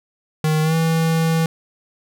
square tone with pitch glide, 155.56 to 162.92 Hz, D#3 to E3, 0 to -20 cents, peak -16 dBFS, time 0.44-1.46 s, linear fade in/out 2 ms, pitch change +80 cents, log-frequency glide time 0.62-0.75 s, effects none

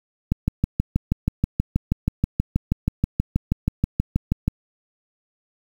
click train, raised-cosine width 5 ms, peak -6 dBFS, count 27, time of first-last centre 0.32-4.48 s, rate 6.25 Hz, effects 7-bit

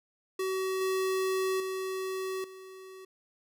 square tone with level steps, 378.4 Hz, F#4, 39 cents sharp, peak -30 / -28 / -33 / -46 dBFS, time 0.39-3.05 s, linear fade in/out 5 ms, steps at 0.81 / 1.6 / 2.44 s, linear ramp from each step 2 ms, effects none

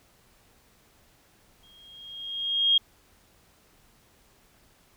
sine tone with exponential growth, 3249 Hz, G#7, 39 cents flat, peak -16 dBFS, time 1.63-2.78 s, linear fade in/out 5 ms, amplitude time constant 250 ms, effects pink hiss -61 dBFS RMS until 4.96 s

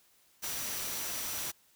sine tone in noise, 5860 Hz, F#8, 18 cents flat, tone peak -44 dBFS, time 0.42-1.52 s, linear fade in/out 20 ms, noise white, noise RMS -37 dBFS, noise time 0.42-1.52 s, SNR -10 dB, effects white hiss -66 dBFS RMS until 1.75 s

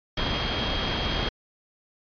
sine tone in noise, 3245 Hz, G#7, 41 cents flat, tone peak -32 dBFS, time 0.17-1.29 s, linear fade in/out 5 ms, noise pink, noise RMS -27 dBFS, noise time 0.17-1.29 s, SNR -8 dB, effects resampled to 11025 Hz

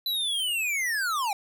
square linear sweep, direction down, 4017 to 767 Hz, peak -26 dBFS, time 0.06-1.33 s, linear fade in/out 2 ms, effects none

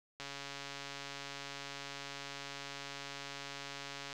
click train, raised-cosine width 0.2 ms, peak -26 dBFS, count 551, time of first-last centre 0.2-4.129 s, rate 140 Hz, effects none

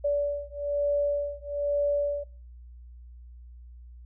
sine beating tone pair, 576 / 577.1 Hz, D5 / D5, -34 / -30 cents, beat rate 1.1 Hz, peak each -28 dBFS, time 0.04-2.24 s, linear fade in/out 10 ms, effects noise-tail reverb RT60 0.4 s tail -21 dB re dry + added 60 Hz sine -44 dBFS peak until 4.05 s

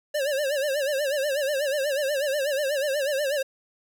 square tone with vibrato, 565 Hz, C#5, 33 cents sharp, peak -24 dBFS, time 0.14-3.43 s, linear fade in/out 10 ms, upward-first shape sine, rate 8.2 Hz, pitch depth 120 cents each way, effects none

